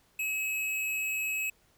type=tone with amplitude modulation; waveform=square; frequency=2571 Hz; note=E7; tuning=44 cents flat; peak=-29 dBFS; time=0.19-1.5 s; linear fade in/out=5 ms; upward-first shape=sine; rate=243 Hz; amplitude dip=30%; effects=pink hiss -66 dBFS RMS until 1.77 s